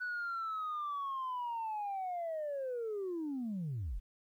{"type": "linear sweep", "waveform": "sine", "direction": "down", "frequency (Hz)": [1491, 32.06], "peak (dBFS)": -34, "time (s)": [0, 4], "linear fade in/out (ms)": 20, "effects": ["tanh soft clip ceiling -33 dBFS", "12-bit"]}